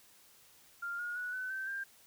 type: tone with pitch steps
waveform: sine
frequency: 1396.9 / 1433.7 / 1471.4 / 1510.2 / 1550 / 1590.8 Hz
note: F6 / F6 / F#6 / F#6 / G6 / G6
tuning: 0 / +45 / -10 / +35 / -20 / +25 cents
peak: -36 dBFS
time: 0.82-1.84 s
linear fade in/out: 10 ms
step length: 170 ms
effects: white hiss -62 dBFS RMS until 2.06 s